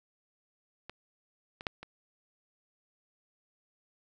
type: clicks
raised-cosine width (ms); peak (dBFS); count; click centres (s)
0.3; -26 / -26 / -15 / -28; 4; 0.896 / 1.609 / 1.668 / 1.83
effects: none